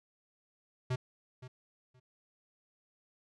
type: tone with echo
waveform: square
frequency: 127.1 Hz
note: C3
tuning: 50 cents flat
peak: -31 dBFS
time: 0.9-0.96 s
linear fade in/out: 10 ms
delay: 520 ms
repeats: 2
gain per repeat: -15 dB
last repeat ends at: 2 s
effects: low-pass 6000 Hz 12 dB/octave